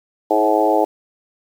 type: harmonic tone with a mistuned harmonic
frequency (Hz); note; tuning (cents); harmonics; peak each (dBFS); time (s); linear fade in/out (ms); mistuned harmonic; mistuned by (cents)
107.3; A2; -43; 3 / 4 / 5 / 6 / 7 / 8; -20 / -20 / -20 / -20 / -20 / -20; 0.3-0.85; 10; 4; -16
effects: 7-bit

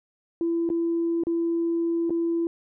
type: tone with dropouts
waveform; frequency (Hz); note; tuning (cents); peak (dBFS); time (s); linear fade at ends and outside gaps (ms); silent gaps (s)
sine; 335.7; E4; +32; -21; 0.41-2.47; 1; 0.691-0.701 / 1.236-1.269 / 2.096-2.105
effects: tanh soft clip ceiling -17 dBFS

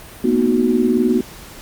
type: chord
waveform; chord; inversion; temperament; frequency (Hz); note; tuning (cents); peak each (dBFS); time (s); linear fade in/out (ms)
sine; B major seventh; third; equal with one note detuned; 227.4 / 246.9 / 311.1 / 370; A#3 / B3 / D#4 / F#4; -43 / 0 / 0 / 0; -20 / -16 / -22 / -18; 0.24-1.21; 5
effects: pink hiss -38 dBFS RMS until 1.61 s + Opus 48 kbps

